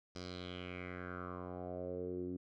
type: tone with low-pass filter sweep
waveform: 10% pulse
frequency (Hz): 90.1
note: F#2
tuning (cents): -45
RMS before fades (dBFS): -44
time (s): 0.15-2.37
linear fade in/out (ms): 10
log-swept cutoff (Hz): 5300 to 290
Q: 4.3
effects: none